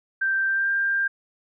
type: tone with pitch glide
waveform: sine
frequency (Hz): 1568 to 1591.7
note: G6 to G6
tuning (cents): 0 to +26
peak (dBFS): -20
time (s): 0.21-1.08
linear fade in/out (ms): 10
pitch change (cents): +26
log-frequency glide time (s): 0.47-0.7
effects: none